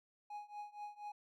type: tone with tremolo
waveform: triangle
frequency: 830.6 Hz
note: G#5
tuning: in tune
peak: -40 dBFS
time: 0.3-1.12 s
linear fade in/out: 5 ms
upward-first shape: triangle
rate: 4.2 Hz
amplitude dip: 95%
effects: none